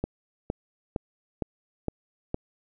click train, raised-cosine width 2 ms, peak -14 dBFS, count 6, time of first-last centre 0.04-2.344 s, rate 2.17 Hz, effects none

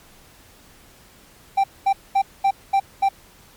triangle tone bursts, 784 Hz, G5, in tune, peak -12 dBFS, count 6, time 1.57-3.09 s, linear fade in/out 10 ms, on 70 ms, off 220 ms, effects pink hiss -50 dBFS RMS until 3.56 s + MP3 96 kbps

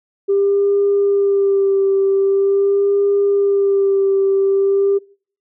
sine tone with vibrato, 396.1 Hz, G4, 18 cents sharp, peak -11 dBFS, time 0.28-4.99 s, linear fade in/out 20 ms, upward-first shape sine, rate 0.44 Hz, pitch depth 25 cents each way, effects noise-tail reverb RT60 0.5 s tail -25 dB re dry + tanh soft clip ceiling -7 dBFS

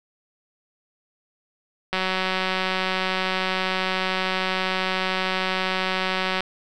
click train, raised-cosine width 0.3 ms, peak -8 dBFS, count 838, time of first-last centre 1.93-6.406 s, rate 187 Hz, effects none

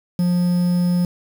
triangle tone with quantisation, 176.9 Hz, F3, 23 cents sharp, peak -13 dBFS, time 0.19-1.05 s, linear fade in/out 2 ms, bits 6, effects none

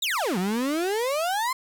35% pulse exponential two-way sweep, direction down then up, 4022 to 174.61 to 1066 Hz, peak -22 dBFS, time 0.02-1.53 s, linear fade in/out 5 ms, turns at 0.38 s, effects 8-bit

